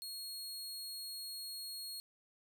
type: tone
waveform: sawtooth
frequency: 4300 Hz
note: C8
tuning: 47 cents sharp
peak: -40 dBFS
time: 0.02-2 s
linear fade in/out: 0 ms
effects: none